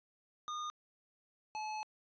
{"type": "tone pair in turn", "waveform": "square", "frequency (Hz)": [1222, 859.5], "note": ["D#6", "A5"], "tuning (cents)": [-32, -41], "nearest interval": "tritone", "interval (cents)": 609, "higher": "first", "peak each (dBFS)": [-39, -39], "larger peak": "neither", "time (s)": [[0.48, 0.7], [1.55, 1.83]], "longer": "second", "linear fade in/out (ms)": 0, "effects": ["resampled to 16000 Hz"]}